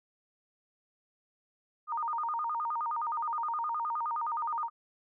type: tone with vibrato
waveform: sine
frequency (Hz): 1066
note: C6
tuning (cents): +32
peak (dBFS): -30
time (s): 1.87-4.7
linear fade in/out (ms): 50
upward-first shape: square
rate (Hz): 9.6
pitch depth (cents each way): 240
effects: none